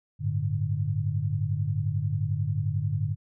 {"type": "chord", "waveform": "sine", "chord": "G suspended second", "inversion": "none", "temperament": "equal with one note detuned", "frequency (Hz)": [98, 109.24, 146.83], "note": ["G2", "A2", "D3"], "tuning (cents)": [0, -12, 0], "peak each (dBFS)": -29, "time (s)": [0.19, 3.16], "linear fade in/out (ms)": 50, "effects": []}